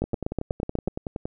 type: two click trains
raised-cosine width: 2 ms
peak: -12 / -16 dBFS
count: 8 / 14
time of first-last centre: 0.02-0.876 / 0.04-1.255 s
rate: 8.18 / 10.7 Hz
effects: none